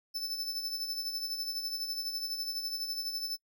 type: tone with tremolo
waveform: 45% pulse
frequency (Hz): 5274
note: E8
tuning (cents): 0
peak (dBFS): -32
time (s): 0.14-3.37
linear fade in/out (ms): 20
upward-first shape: sine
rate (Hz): 12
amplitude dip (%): 55
effects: noise-tail reverb RT60 0.1 s tail -24 dB re dry